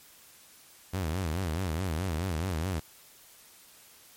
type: tone with vibrato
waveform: sawtooth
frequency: 86.2 Hz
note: F2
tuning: 22 cents flat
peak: -25 dBFS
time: 0.93-2.8 s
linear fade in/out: 10 ms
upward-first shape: sine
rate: 4.7 Hz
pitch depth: 200 cents each way
effects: white hiss -55 dBFS RMS until 4.16 s + MP3 64 kbps